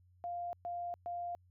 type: tone bursts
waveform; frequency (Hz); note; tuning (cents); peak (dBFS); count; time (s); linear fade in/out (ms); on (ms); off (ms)
sine; 698.5; F5; 0; -37; 3; 0.24-1.35; 0; 290; 120
effects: added 90 Hz sine -63 dBFS peak until 1.5 s